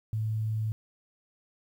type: tone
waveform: sine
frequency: 109.4 Hz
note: A2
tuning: 9 cents flat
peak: -27 dBFS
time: 0.13-0.72 s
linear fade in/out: 0 ms
effects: 10-bit